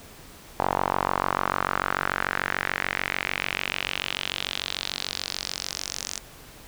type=tone with band-pass filter sweep; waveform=sawtooth; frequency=46.8 Hz; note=F#1; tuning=20 cents sharp; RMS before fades=-29 dBFS; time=0.59-6.19 s; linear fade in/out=0 ms; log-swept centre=860 to 6300 Hz; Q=2.8; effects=pink hiss -47 dBFS RMS until 6.67 s